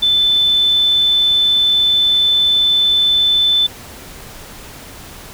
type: tone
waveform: sine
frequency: 3520 Hz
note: A7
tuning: in tune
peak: -10 dBFS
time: 0.02-3.67 s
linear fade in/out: 10 ms
effects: pink hiss -35 dBFS RMS until 5.33 s